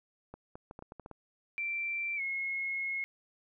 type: clicks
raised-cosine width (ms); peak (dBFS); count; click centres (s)
1; -31; 9; 0.34 / 0.555 / 0.711 / 0.791 / 0.824 / 0.921 / 0.997 / 1.061 / 1.113
type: tone with pitch glide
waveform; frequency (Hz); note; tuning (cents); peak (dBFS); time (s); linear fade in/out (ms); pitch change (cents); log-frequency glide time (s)
sine; 2349 to 2167; D7 to C#7; 0 to -40; -32; 1.58-3.04; 0; -140; 2.16-2.21
effects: none